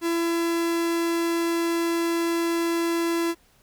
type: tone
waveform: 45% pulse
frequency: 336.4 Hz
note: E4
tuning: 35 cents sharp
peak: -22 dBFS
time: 0.01-3.35 s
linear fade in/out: 50 ms
effects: pink hiss -60 dBFS RMS until 3.62 s